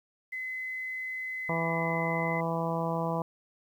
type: tone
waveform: sine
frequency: 2035 Hz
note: C7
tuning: 49 cents flat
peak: -33 dBFS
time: 0.32-2.41 s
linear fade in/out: 10 ms
type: harmonic tone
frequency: 165.6 Hz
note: E3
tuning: 8 cents sharp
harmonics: 1 / 2 / 3 / 4 / 5 / 6 / 7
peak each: -32 / -39 / -35 / -35 / -38 / -35 / -42 dBFS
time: 1.49-3.22 s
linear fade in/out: 2 ms
effects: 10-bit